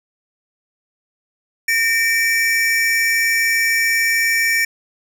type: tone pair together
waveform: square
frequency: 1826 / 2313 Hz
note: A#6 / D7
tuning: -36 / -27 cents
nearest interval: major third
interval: 409 cents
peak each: -18 dBFS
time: 1.68-4.65 s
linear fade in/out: 5 ms
effects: none